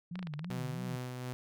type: tone with vibrato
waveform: sine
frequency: 164.81 Hz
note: E3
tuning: in tune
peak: -38 dBFS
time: 0.11-0.96 s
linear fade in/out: 5 ms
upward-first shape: sine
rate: 3.1 Hz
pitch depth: 210 cents each way
type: clicks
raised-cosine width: 0.3 ms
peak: -28 dBFS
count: 8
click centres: 0.156 / 0.192 / 0.228 / 0.271 / 0.338 / 0.393 / 0.445 / 0.514 s
type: tone with tremolo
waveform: sawtooth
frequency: 125.8 Hz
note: B2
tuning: 32 cents sharp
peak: -33 dBFS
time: 0.5-1.33 s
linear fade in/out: 0 ms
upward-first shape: sine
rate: 2.7 Hz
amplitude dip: 30%
effects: none